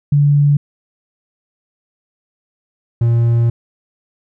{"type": "tone pair in turn", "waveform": ["sine", "triangle"], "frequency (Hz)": [144.4, 117.19], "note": ["D3", "A#2"], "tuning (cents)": [-29, 10], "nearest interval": "major third", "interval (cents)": 361, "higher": "first", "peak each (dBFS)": -8, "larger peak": "neither", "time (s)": [[0.12, 0.57], [3.01, 3.5]], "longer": "second", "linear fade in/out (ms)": 5, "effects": []}